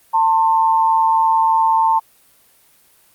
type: tone pair together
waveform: sine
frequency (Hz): 895.7 / 1059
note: A5 / C6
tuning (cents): +31 / +21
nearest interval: minor third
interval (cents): 290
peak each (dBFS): -12 / -19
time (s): 0.13-2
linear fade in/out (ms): 20
effects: white hiss -53 dBFS RMS until 3.14 s + Opus 32 kbps